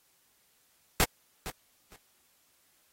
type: noise with echo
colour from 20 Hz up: pink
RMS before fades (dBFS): -23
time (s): 1-1.04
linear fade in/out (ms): 0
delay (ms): 460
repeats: 2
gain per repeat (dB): -15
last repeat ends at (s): 1.96
effects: white hiss -68 dBFS RMS until 2.92 s + AAC 48 kbps